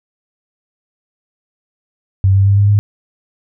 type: tone with pitch steps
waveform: sine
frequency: 96.3 / 97.93 / 99.58 / 101.26 / 102.97 Hz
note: G2 / G2 / G2 / G#2 / G#2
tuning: -30 / -1 / +28 / -43 / -14 cents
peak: -7 dBFS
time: 2.24-2.79 s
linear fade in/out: 0 ms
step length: 110 ms
effects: none